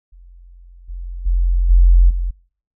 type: tone with level steps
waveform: sine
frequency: 43.86 Hz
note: F1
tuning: 8 cents sharp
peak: -39 / -25 / -12 / -6 / -17 dBFS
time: 0.12-2.31 s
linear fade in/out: 10 ms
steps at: 0.88 / 1.25 / 1.69 / 2.09 s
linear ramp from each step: 20 ms
effects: noise-tail reverb RT60 0.5 s tail -24 dB re dry